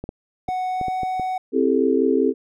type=clicks; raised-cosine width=2 ms; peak=-17 dBFS; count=7; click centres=0.04 / 0.091 / 0.488 / 0.813 / 0.883 / 1.033 / 1.197 s
type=tone with pitch glide; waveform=triangle; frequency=740 to 745.6 Hz; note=F#5 to F#5; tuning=0 to +13 cents; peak=-20 dBFS; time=0.48-1.38 s; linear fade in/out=5 ms; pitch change=+13 cents; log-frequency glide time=0.69-0.91 s
type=chord; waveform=sine; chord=A minor seventh; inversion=first; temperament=just; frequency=264 / 330 / 396 / 440 Hz; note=C4 / E4 / G4 / A4; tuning=+16 / +2 / +18 / 0 cents; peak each=-20 / -23 / -21 / -21 dBFS; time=1.52-2.34 s; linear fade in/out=50 ms
effects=none